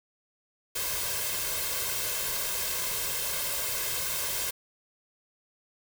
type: noise with comb filter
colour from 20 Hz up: white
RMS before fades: -31 dBFS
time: 0.75-4.51 s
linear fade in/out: 10 ms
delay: 1.9 ms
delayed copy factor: +0.7
effects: none